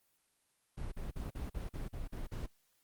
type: noise bursts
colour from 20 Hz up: brown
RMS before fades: -40 dBFS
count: 9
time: 0.77-2.464 s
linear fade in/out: 10 ms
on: 150 ms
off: 43 ms
effects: white hiss -75 dBFS RMS until 2.83 s + Opus 32 kbps